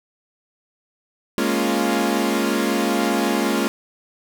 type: chord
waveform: sawtooth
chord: Bb minor seventh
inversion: third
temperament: equal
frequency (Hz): 207.7 / 233.1 / 277.2 / 349.2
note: Ab3 / Bb3 / Db4 / F4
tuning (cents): 0 / 0 / 0 / 0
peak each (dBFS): -20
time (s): 1.38-3.68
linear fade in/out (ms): 0
effects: none